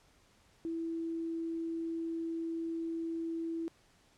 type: tone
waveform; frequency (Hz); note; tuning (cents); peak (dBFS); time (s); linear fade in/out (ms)
sine; 329.8; E4; +1; -34; 0.65-3.68; 0
effects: pink hiss -66 dBFS RMS until 4.17 s + low-pass 9000 Hz 12 dB/octave